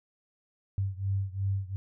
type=beating tone pair; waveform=sine; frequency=96.6 / 99.4 Hz; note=G2 / G2; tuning=-25 / +25 cents; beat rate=2.8 Hz; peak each=-30 / -32 dBFS; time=0.78-1.76 s; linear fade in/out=0 ms; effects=none